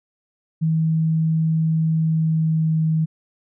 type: tone with pitch glide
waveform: sine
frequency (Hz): 160.3 to 158.92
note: E3 to D#3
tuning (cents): -48 to +37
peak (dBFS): -16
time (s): 0.61-3.06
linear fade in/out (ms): 20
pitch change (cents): -15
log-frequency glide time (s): 1.96-2.83
effects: none